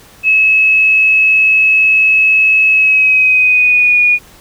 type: tone with pitch glide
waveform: sine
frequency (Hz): 2582 to 2450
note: E7 to D#7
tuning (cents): -37 to -27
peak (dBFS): -6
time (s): 0.23-4.19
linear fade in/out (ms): 50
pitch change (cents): -90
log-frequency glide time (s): 2.7-4
effects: pink hiss -41 dBFS RMS until 4.4 s